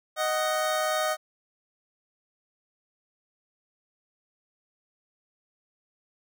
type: tone pair together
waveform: 25% pulse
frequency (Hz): 622.3 / 746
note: D#5 / F#5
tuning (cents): 0 / +14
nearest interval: minor third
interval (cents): 314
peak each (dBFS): -22 / -27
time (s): 0.16-1.17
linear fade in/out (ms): 50
effects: none